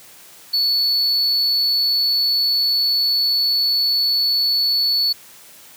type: tone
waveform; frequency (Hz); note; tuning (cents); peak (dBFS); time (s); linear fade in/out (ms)
triangle; 4435; C#8; 0; -14; 0.53-5.13; 10
effects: white hiss -44 dBFS RMS until 5.76 s + high-pass 100 Hz 12 dB/octave